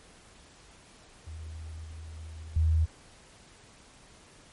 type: tone with level steps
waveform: sine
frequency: 79.8 Hz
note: D#2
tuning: 44 cents sharp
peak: -38 / -40 / -21 dBFS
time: 1.26-2.86 s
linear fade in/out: 20 ms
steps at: 1.84 / 2.56 s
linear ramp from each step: 5 ms
effects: pink hiss -55 dBFS RMS until 4.52 s + MP3 48 kbps